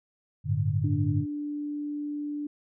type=chord; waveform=sine; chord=G suspended second; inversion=none; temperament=just; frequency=98 / 110.25 / 147 Hz; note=G2 / A2 / D3; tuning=0 / +4 / +2 cents; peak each=-28 dBFS; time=0.44-1.26 s; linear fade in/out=50 ms
type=tone; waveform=sine; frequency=293.7 Hz; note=D4; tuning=in tune; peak=-30 dBFS; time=0.84-2.47 s; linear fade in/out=5 ms
effects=none